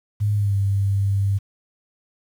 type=tone with pitch glide; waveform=sine; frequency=103.83 to 99.03 Hz; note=G#2 to G2; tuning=0 to +18 cents; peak=-17 dBFS; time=0.2-1.39 s; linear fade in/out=20 ms; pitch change=-82 cents; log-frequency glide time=0.35-0.55 s; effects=8-bit